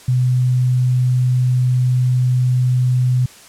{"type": "tone", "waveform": "sine", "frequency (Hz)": 126, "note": "B2", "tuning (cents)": 35, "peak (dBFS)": -12, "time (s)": [0.08, 3.26], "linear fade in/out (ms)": 5, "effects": ["white hiss -42 dBFS RMS until 3.48 s", "low-pass 10000 Hz 12 dB/octave"]}